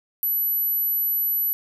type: tone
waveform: sine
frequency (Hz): 11840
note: F#9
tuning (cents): 0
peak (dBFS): -20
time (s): 0.23-1.53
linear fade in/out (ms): 0
effects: none